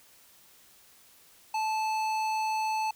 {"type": "tone with tanh clipping", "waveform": "sine", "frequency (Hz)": 873, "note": "A5", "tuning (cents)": -14, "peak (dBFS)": -29, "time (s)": [1.54, 2.91], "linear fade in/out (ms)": 5, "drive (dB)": 16, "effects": ["white hiss -58 dBFS RMS until 2.95 s"]}